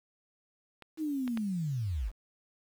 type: clicks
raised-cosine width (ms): 0.3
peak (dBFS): -32 / -26 / -23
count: 3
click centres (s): 0.823 / 1.278 / 1.374
type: linear sweep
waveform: sine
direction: down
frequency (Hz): 323.2 to 38.64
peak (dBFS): -30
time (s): 0.97-2.12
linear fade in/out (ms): 50
effects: 9-bit